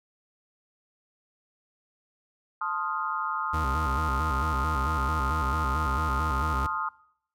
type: chord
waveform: sine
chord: F dominant seventh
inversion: first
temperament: equal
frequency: 880 / 1046.5 / 1244.5 / 1396.9 Hz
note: A5 / C6 / Eb6 / F6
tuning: 0 / 0 / 0 / 0 cents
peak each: -35 / -34 / -30 / -35 dBFS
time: 2.61-6.89 s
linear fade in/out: 5 ms
type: tone with vibrato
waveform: 40% pulse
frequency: 72.3 Hz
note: D2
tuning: 27 cents flat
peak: -27 dBFS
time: 3.53-6.67 s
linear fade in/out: 10 ms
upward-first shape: square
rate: 4.5 Hz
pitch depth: 150 cents each way
effects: noise-tail reverb RT60 0.7 s tail -22 dB re dry